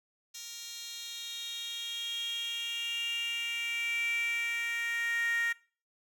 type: tone with high-pass filter sweep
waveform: 10% pulse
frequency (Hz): 466.2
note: A#4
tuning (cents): 0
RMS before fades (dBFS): -35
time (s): 0.34-5.53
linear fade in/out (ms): 10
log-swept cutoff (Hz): 4600 to 1800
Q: 7.8
effects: noise-tail reverb RT60 0.4 s tail -21 dB re dry